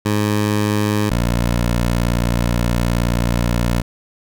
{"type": "tone pair in turn", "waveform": "15% pulse", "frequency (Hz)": [104.8, 58.93], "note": ["G#2", "A#1"], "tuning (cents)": [16, 19], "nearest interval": "minor seventh", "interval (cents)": 997, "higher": "first", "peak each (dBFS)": -9, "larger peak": "neither", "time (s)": [[0.05, 1.1], [1.1, 3.82]], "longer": "second", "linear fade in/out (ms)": 10, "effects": []}